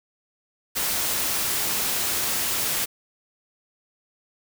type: noise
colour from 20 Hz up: white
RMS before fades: -25 dBFS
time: 0.75-2.86 s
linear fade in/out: 20 ms
effects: none